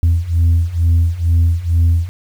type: beating tone pair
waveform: sine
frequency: 82.8 / 85 Hz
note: E2 / F2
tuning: +8 / -46 cents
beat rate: 2.2 Hz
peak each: -13 / -11 dBFS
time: 0.03-2.09 s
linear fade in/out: 0 ms
effects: tanh soft clip ceiling -7 dBFS + 7-bit